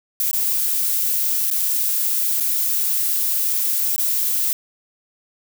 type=noise with dropouts; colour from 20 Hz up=violet; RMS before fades=-20 dBFS; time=0.2-4.53 s; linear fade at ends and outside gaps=1 ms; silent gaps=0.312-0.331 / 1.502-1.512 / 2.401-2.406 / 3.962-3.98 s; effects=none